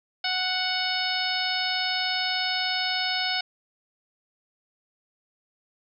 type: harmonic tone with a mistuned harmonic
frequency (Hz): 740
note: F#5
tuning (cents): 0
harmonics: 1 / 2 / 3 / 4 / 5 / 6 / 7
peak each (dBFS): -32 / -32 / -32 / -32 / -32 / -32 / -32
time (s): 0.24-3.41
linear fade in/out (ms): 5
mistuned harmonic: 6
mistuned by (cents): -17
effects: none